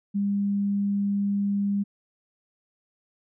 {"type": "tone", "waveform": "sine", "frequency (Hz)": 201, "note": "G3", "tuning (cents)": 44, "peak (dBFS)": -22, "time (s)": [0.14, 1.84], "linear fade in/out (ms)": 20, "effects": []}